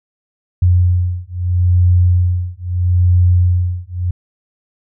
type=beating tone pair; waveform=sine; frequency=88.9 / 89.67 Hz; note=F2 / F2; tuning=+31 / +46 cents; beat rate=0.77 Hz; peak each=-13 dBFS; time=0.62-4.11 s; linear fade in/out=5 ms; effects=none